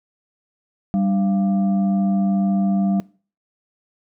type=tone with frequency modulation; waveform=sine; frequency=196 Hz; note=G3; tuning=in tune; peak=-16 dBFS; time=0.94-3 s; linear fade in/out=0 ms; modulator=494 Hz; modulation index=0.47; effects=noise-tail reverb RT60 0.4 s tail -23 dB re dry